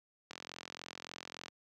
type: click train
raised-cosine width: 0.2 ms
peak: -26 dBFS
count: 52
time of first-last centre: 0.31-1.482 s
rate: 43.5 Hz
effects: high-pass 150 Hz 12 dB/octave